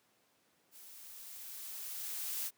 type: noise with level ramp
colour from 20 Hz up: blue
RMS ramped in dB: -55 to -37 dBFS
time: 0.71-2.51 s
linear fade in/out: 50 ms
effects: pink hiss -72 dBFS RMS until 2.57 s + high-pass 200 Hz 12 dB/octave